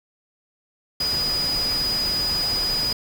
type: tone in noise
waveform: sine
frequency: 4943 Hz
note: D#8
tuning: 12 cents flat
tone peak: -21 dBFS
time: 1-2.93 s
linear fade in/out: 5 ms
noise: pink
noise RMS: -31 dBFS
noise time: 1-2.93 s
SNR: +7 dB
effects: none